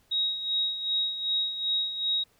sine tone with tremolo, 3791 Hz, A#7, 28 cents sharp, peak -23 dBFS, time 0.11-2.24 s, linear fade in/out 10 ms, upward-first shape sine, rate 2.6 Hz, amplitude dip 65%, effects pink hiss -65 dBFS RMS until 2.39 s

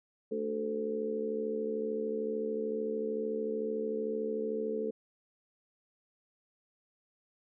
harmonic tone with a mistuned harmonic, 73.42 Hz, D2, in tune, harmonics 3 / 4 / 5 / 6 / 7, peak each -39 / -43 / -44 / -33 / -41 dBFS, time 0.31-4.91 s, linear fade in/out 10 ms, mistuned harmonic 5, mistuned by +52 cents, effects none

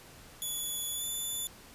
5% pulse tone with pitch glide, 3424 to 3500 Hz, A7 to A7, -48 to -10 cents, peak -26 dBFS, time 0.42-1.47 s, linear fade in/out 0 ms, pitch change +38 cents, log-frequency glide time 0.94-1.04 s, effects pink hiss -53 dBFS RMS until 1.74 s + resampled to 32000 Hz

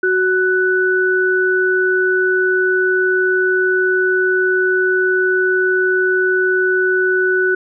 sine tone pair together, 371.7 / 1486.8 Hz, F#4 / F#6, +8 / +8 cents, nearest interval 2 octaves, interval 2400 cents, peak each -15 dBFS, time 0.03-7.55 s, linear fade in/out 5 ms, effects none

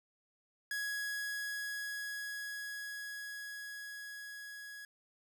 45% pulse tone with level ramp, 1669 Hz, G#6, 8 cents sharp, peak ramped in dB -35 to -46 dBFS, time 0.71-4.85 s, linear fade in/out 2 ms, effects none

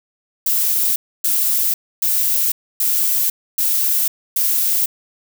violet noise bursts, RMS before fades -17 dBFS, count 6, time 0.46-4.86 s, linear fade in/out 5 ms, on 500 ms, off 280 ms, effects none

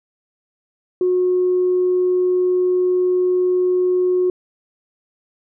sine tone, 363.8 Hz, F#4, 29 cents flat, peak -13 dBFS, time 1.01-4.3 s, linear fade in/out 2 ms, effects tanh soft clip ceiling -9 dBFS

